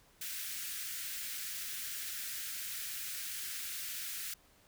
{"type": "high-pass noise", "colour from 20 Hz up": "white", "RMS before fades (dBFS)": -41, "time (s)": [0.21, 4.34], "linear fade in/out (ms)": 5, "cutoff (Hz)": 1400, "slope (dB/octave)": 48, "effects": ["pink hiss -65 dBFS RMS until 4.67 s"]}